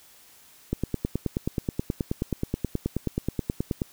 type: click train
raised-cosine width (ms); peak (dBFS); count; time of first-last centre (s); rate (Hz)
3; -12; 30; 0.73-3.818; 9.39
effects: white hiss -54 dBFS RMS until 3.92 s